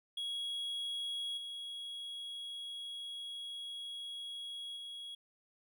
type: tone with level steps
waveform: triangle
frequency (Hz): 3322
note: G#7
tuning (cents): 0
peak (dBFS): -35 / -40 / -42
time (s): 0.17-5.15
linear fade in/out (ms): 5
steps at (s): 1.37 / 4.76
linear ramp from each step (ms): 10
effects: none